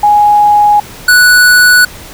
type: tone pair in turn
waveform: sine / square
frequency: 830.6 / 1477.2 Hz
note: G#5 / F#6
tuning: 0 / -3 cents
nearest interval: minor seventh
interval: 997 cents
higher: second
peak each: -3 dBFS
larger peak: neither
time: 0.03-0.8 / 1.08-1.85 s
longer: neither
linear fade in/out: 5 ms
effects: pink hiss -30 dBFS RMS until 2.13 s